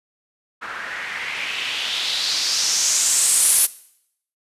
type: noise with low-pass filter sweep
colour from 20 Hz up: blue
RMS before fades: -21 dBFS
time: 0.61-3.67 s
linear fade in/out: 20 ms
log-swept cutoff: 1400 to 11000 Hz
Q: 3.1
effects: noise-tail reverb RT60 0.7 s tail -19 dB re dry + resampled to 32000 Hz